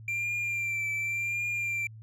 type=tone with vibrato; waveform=triangle; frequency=2367 Hz; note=D7; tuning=13 cents sharp; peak=-27 dBFS; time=0.08-1.87 s; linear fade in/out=2 ms; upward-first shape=triangle; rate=0.9 Hz; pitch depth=37 cents each way; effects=added 110 Hz sine -44 dBFS peak until 2.02 s